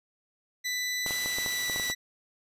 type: tone with pitch glide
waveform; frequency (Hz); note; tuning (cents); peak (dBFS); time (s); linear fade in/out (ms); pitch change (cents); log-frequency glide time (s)
20% pulse; 1988 to 1966.3; B6 to B6; +11 to -8; -24; 0.64-1.95; 20; -19; 1.15-1.76
type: noise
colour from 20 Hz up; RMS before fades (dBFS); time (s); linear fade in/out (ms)
white; -38; 1.06-1.92; 5
type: clicks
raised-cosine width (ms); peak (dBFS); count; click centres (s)
1; -22; 9; 1.063 / 1.108 / 1.26 / 1.385 / 1.462 / 1.698 / 1.761 / 1.798 / 1.9
effects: resampled to 32000 Hz